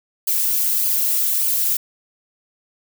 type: noise with flanger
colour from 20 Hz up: violet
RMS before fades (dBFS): -19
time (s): 0.27-1.77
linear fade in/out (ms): 5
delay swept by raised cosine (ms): 0.52 to 3.32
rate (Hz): 1.7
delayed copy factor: -0.6
effects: none